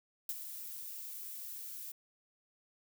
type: noise with ADSR envelope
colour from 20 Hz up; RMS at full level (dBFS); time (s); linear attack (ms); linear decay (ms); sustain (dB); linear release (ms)
violet; -35; 0.29-1.92; 3; 40; -10; 6
effects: none